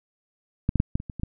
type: clicks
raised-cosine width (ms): 5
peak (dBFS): -9 / -9 / -7 / -10 / -23 / -22 / -22 / -14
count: 8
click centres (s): 0.691 / 0.757 / 0.801 / 0.955 / 1.001 / 1.098 / 1.197 / 1.234
effects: none